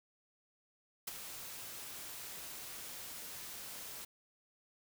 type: noise with ADSR envelope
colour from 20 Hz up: white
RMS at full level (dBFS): -38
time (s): 1.07-4.05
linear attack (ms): 9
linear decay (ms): 17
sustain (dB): -9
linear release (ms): 6
effects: none